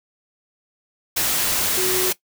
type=tone in noise; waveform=sine; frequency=370 Hz; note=F#4; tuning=in tune; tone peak=-22 dBFS; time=1.77-2.11 s; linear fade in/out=10 ms; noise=white; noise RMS=-21 dBFS; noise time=1.16-2.13 s; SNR=-4 dB; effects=noise-tail reverb RT60 0.1 s tail -18 dB re dry